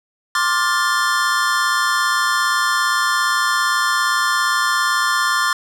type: chord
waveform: square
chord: D minor seventh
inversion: third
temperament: just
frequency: 1057.2 / 1174.7 / 1409.6 / 1762 Hz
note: C6 / D6 / F6 / A6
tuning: +18 / 0 / +16 / +2 cents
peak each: -22 dBFS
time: 0.35-5.53 s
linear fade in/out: 2 ms
effects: low-pass 11000 Hz 12 dB/octave